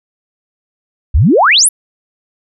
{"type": "exponential sweep", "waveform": "sine", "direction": "up", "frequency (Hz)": [55, 11840], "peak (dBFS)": -5, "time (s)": [1.14, 1.69], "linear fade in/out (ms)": 10, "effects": []}